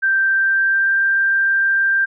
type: tone with pitch glide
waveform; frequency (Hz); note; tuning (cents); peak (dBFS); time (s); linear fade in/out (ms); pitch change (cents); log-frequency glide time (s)
sine; 1568 to 1581.6; G6 to G6; 0 to +15; -13; 0.02-2.06; 20; +15; 0.29-0.98
effects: none